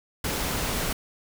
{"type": "noise", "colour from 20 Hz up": "pink", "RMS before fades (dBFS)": -28, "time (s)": [0.24, 0.93], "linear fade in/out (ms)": 5, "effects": []}